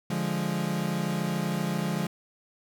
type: chord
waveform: 40% pulse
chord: D diminished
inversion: none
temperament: equal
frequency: 146.83 / 174.61 / 207.7 Hz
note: D3 / F3 / Ab3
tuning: 0 / 0 / 0 cents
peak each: -32 / -29 / -31 dBFS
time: 0.1-2.07 s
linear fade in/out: 5 ms
effects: none